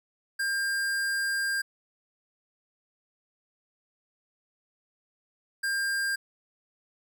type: tone bursts at uneven times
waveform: square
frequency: 1600 Hz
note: G6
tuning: 35 cents sharp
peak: -27 dBFS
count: 2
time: 0.39-1.62 / 5.63-6.16 s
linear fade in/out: 10 ms
effects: none